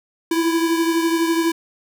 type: beating tone pair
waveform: square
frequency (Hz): 329.7 / 341.7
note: E4 / F4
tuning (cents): 0 / -38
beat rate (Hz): 12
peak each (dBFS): -18 / -25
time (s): 0.31-1.52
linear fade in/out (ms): 5
effects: none